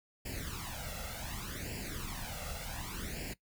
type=noise with flanger; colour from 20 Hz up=pink; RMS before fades=-41 dBFS; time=0.25-3.34 s; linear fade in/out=10 ms; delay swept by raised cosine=0.4 to 1.5 ms; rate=0.67 Hz; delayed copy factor=+0.8; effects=noise-tail reverb RT60 0.1 s tail -19 dB re dry